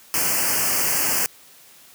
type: band-stop noise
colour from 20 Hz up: white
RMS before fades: -21 dBFS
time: 0.14-1.26 s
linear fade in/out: 0 ms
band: 3000 to 4600 Hz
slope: 96 dB/octave
effects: white hiss -49 dBFS RMS until 1.94 s + high-pass 100 Hz 12 dB/octave